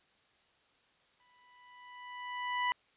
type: tone with exponential growth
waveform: 25% pulse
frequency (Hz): 987.8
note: B5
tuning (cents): 0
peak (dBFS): -24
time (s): 1.2-2.72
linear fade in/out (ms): 0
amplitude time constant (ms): 330
effects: white hiss -69 dBFS RMS until 2.96 s + resampled to 8000 Hz